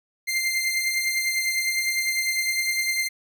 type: beating tone pair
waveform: sawtooth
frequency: 2093 / 2102.9 Hz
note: C7 / C7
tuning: 0 / +8 cents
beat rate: 9.9 Hz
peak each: -20 / -26 dBFS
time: 0.27-3.09 s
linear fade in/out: 20 ms
effects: none